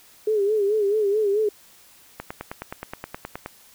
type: tone with vibrato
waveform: sine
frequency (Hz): 415.3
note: G#4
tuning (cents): 0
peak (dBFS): -18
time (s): 0.27-1.49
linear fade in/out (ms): 5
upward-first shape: sine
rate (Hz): 4.6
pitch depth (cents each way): 91
type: click train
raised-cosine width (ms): 0.5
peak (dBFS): -16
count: 13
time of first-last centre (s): 2.2-3.461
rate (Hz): 9.52
effects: white hiss -52 dBFS RMS until 3.74 s